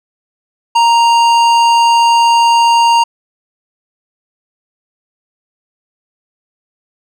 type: tone with hard clipping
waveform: sine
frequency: 932.3 Hz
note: A#5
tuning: in tune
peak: -8 dBFS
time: 0.75-3.04 s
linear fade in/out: 10 ms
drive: 13 dB
effects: none